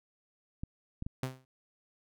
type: clicks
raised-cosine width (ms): 5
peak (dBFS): -25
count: 3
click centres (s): 0.635 / 1.024 / 1.065
type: tone with exponential decay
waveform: sawtooth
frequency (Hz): 130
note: C3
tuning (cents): -11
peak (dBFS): -26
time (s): 1.23-1.45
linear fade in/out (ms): 2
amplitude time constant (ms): 47
effects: none